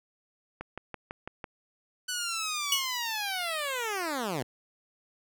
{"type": "click train", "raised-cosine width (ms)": 0.5, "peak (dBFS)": -22, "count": 6, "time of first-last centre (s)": [0.61, 1.442], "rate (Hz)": 6.01}
{"type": "linear sweep", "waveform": "10% pulse", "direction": "down", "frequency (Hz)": [1500, 113.6], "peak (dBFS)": -22, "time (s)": [2.08, 4.43], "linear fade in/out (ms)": 10}
{"type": "tone with exponential decay", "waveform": "sawtooth", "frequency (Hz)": 2935, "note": "F#7", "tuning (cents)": -15, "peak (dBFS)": -18, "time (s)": [2.72, 2.96], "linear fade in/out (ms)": 2, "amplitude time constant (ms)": 51}
{"effects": []}